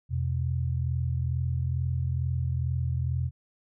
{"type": "tone pair together", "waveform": "sine", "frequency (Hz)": [84.8, 127.06], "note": ["E2", "B2"], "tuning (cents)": [50, 50], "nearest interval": "perfect fifth", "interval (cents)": 700, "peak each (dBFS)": -28, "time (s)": [0.09, 3.31], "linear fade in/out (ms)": 50, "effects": []}